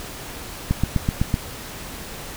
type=click train; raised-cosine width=5 ms; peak=-6 dBFS; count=6; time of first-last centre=0.71-1.341 s; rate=7.92 Hz; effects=pink hiss -35 dBFS RMS until 2.36 s